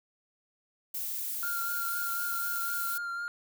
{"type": "noise", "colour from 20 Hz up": "violet", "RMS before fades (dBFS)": -35, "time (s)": [0.94, 2.98], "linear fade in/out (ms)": 5}
{"type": "tone with vibrato", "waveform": "triangle", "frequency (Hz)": 1396.9, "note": "F6", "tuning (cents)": 0, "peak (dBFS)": -31, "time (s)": [1.43, 3.28], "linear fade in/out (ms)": 0, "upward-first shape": "sine", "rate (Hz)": 4, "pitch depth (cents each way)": 20}
{"effects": []}